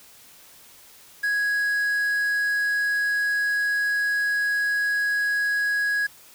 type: tone with quantisation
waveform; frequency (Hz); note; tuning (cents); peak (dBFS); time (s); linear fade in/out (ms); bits
triangle; 1661.2; G#6; 0; -19; 1.23-6.07; 10; 7
effects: white hiss -50 dBFS RMS until 6.34 s